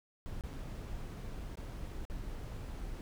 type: noise with dropouts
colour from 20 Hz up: brown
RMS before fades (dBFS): -42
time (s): 0.26-3.01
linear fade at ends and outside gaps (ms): 0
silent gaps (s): 0.409-0.437 / 0.531-0.537 / 1.555-1.572 / 2.052-2.099
effects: none